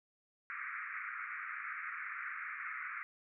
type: band-pass noise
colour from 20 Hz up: pink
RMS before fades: -43 dBFS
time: 0.5-3.03 s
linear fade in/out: 0 ms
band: 1200 to 2300 Hz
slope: 96 dB/octave
effects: none